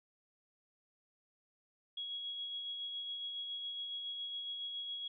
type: tone with tremolo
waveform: sine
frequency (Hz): 3322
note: G#7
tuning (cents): 0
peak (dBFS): -38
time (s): 1.97-5.08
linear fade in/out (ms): 5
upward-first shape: sine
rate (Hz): 7.2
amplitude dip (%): 30
effects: none